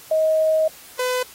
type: tone pair in turn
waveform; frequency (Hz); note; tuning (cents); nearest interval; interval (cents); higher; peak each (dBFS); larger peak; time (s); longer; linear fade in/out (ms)
sine / sawtooth; 631 / 503.4; D#5 / B4; +24 / +33; major third; 391; first; -15 / -16; first; 0.11-0.68 / 0.99-1.23; first; 5
effects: white hiss -44 dBFS RMS until 1.34 s + AAC 48 kbps